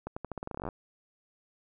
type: accelerating click train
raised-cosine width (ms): 1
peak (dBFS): -22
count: 17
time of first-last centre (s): 0.07-0.688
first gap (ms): 95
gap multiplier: 0.86
effects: none